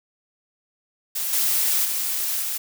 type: noise with level steps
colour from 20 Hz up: blue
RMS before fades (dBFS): -26 / -21 / -25 / -27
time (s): 1.15-2.58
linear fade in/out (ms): 10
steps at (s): 1.33 / 1.85 / 2.42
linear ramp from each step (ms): 2
effects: none